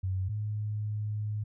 sine tone pair in turn, 94.2 / 105.74 Hz, F#2 / G#2, +32 / +32 cents, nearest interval major second, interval 200 cents, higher second, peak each -28 / -30 dBFS, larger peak first, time 0.03-0.29 / 0.29-1.44 s, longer second, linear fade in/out 10 ms, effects none

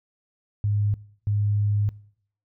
sine tone bursts at uneven times, 103.3 Hz, G#2, 9 cents flat, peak -20 dBFS, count 2, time 0.64-0.94 / 1.27-1.89 s, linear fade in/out 0 ms, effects noise-tail reverb RT60 0.6 s tail -21 dB re dry

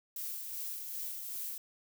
violet noise with tremolo, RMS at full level -39 dBFS, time 0.16-1.58 s, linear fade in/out 2 ms, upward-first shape sine, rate 2.6 Hz, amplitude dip 35%, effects none

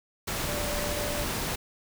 sine tone in noise, 587.3 Hz, D5, in tune, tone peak -34 dBFS, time 0.47-1.25 s, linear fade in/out 10 ms, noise pink, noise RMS -31 dBFS, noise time 0.27-1.56 s, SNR -6 dB, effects none

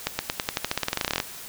accelerating click train, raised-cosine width 0.2 ms, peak -6 dBFS, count 21, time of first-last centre 0.07-1.201 s, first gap 120 ms, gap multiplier 0.91, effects white hiss -40 dBFS RMS until 1.48 s

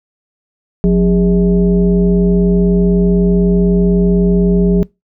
sine tone with frequency modulation, 180 Hz, F#3, 47 cents flat, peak -7 dBFS, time 0.84-4.83 s, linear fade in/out 0 ms, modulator 228 Hz, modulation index 0.85, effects noise-tail reverb RT60 0.2 s tail -23 dB re dry

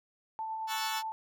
sine tone with tremolo, 883 Hz, A5, 6 cents sharp, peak -33 dBFS, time 0.39-1.12 s, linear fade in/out 0 ms, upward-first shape sine, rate 9.2 Hz, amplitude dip 25%
15% pulse chord, F# minor seventh, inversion second, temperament equal, 1108.7 / 1318.5 / 1480 / 1760 Hz, C#6 / E6 / F#6 / A6, 0 / 0 / 0 / 0 cents, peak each -33 dBFS, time 0.67-1.03 s, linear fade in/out 50 ms
effects none

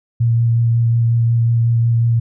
sine tone with vibrato, 116.54 Hz, A#2, in tune, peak -11 dBFS, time 0.2-2.2 s, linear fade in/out 10 ms, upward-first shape sine, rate 5.5 Hz, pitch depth 13 cents each way, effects none

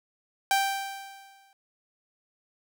sawtooth tone with exponential decay, 784 Hz, G5, in tune, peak -16 dBFS, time 0.51-1.53 s, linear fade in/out 1 ms, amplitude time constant 220 ms, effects none

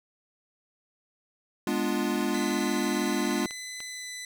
square chord, G# diminished seventh, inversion none, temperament equal, 207.7 / 246.9 / 293.7 / 349.2 Hz, G#3 / B3 / D4 / F4, 0 / 0 / 0 / 0 cents, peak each -32 dBFS, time 1.67-3.46 s, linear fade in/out 2 ms
clicks, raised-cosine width 0.2 ms, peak -23 dBFS, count 7, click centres 2.16 / 2.211 / 2.347 / 2.507 / 3.31 / 3.509 / 3.804 s
15% pulse tone with pitch glide, 2012 to 1998.1 Hz, B6 to B6, +32 to +20 cents, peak -30 dBFS, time 2.34-4.25 s, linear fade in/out 2 ms, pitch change -12 cents, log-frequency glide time 3.83-4.11 s
effects none

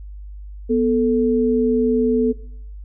sine tone pair together, 246.4 / 440 Hz, B3 / A4, -4 / 0 cents, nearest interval minor seventh, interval 1004 cents, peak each -17 dBFS, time 0.69-2.33 s, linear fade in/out 20 ms, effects noise-tail reverb RT60 0.6 s tail -18 dB re dry + added 50 Hz sine -32 dBFS peak until 2.84 s

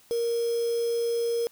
sine tone with quantisation, 467.8 Hz, A#4, 6 cents sharp, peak -24 dBFS, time 0.11-1.47 s, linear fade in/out 0 ms, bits 6, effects white hiss -58 dBFS RMS until 1.51 s

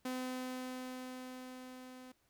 sawtooth tone with level ramp, 255.1 Hz, C4, 44 cents flat, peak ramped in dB -33 to -47 dBFS, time 0.05-2.12 s, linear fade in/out 5 ms, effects pink hiss -75 dBFS RMS until 2.29 s

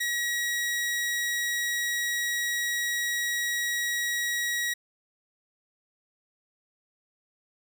sawtooth tone, 1910 Hz, A#6, 42 cents sharp, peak -23 dBFS, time 0-4.74 s, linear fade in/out 10 ms, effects none

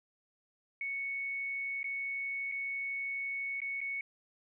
sine tone with dropouts, 2217 Hz, C#7, in tune, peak -34 dBFS, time 0.81-4.01 s, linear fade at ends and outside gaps 2 ms, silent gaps 1.831-1.842 / 2.516-2.521 / 3.604-3.617 / 3.806-3.813 s, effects none

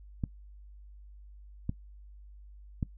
clicks, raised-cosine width 5 ms, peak -18 dBFS, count 3, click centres 0.238 / 1.694 / 2.828 s, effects noise-tail reverb RT60 0.1 s tail -20 dB re dry + added 50 Hz sine -48 dBFS peak until 2.97 s

